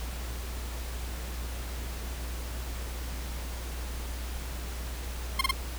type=tone bursts; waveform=15% pulse; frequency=1059 Hz; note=C6; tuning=21 cents sharp; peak=-16 dBFS; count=3; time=5.39-5.512 s; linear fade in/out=5 ms; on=22 ms; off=28 ms; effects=added 60 Hz sine -34 dBFS peak until 5.78 s + pink hiss -42 dBFS RMS until 5.78 s